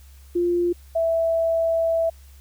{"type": "tone pair in turn", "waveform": "sine", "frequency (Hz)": [349.2, 659.2], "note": ["F4", "E5"], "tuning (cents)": [0, 0], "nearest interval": "major seventh", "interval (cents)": 1100, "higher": "second", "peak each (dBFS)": -18, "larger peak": "neither", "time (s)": [[0.35, 0.73], [0.95, 2.1]], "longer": "second", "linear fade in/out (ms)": 10, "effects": ["added 68 Hz sine -44 dBFS peak until 2.4 s", "white hiss -56 dBFS RMS until 2.4 s"]}